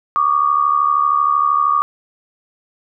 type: tone pair together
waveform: sine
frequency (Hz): 1134.1 / 1207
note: C#6 / D6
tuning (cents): +39 / +47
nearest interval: minor second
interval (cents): 108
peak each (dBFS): -15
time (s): 0.16-1.82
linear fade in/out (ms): 0
effects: none